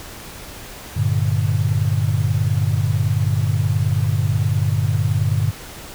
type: chord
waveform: sine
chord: G minor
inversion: none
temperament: equal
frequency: 98 / 116.54 / 146.83 Hz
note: G2 / Bb2 / D3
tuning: 0 / 0 / 0 cents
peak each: -19 / -20 / -21 dBFS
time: 0.96-5.51 s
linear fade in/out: 10 ms
effects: pink hiss -36 dBFS RMS until 5.94 s